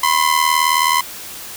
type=ring-modulated tone; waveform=sawtooth; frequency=1026 Hz; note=C6; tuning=34 cents flat; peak=-6 dBFS; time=0.03-1.01 s; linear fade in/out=5 ms; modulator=39.6 Hz; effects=white hiss -32 dBFS RMS until 1.56 s